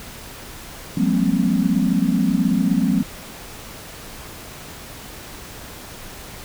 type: tone cluster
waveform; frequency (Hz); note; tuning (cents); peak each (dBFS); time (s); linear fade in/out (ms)
sine; 175 / 191 / 209.8 / 240.2 / 267.7; F3 / G3 / G#3 / B3 / C4; +4 / -45 / +18 / -48 / +40; -22; 0.97-3.03; 5
effects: pink hiss -37 dBFS RMS until 6.44 s